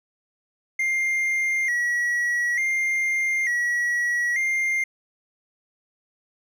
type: tone with vibrato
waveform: triangle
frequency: 2014 Hz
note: B6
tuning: 33 cents sharp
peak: -19 dBFS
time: 0.79-4.84 s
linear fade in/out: 5 ms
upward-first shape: square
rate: 0.56 Hz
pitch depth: 79 cents each way
effects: none